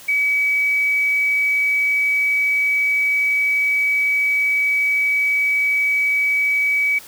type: tone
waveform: sine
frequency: 2278 Hz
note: C#7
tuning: 47 cents sharp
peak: -15 dBFS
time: 0.08-6.99 s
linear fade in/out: 10 ms
effects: white hiss -41 dBFS RMS until 7.07 s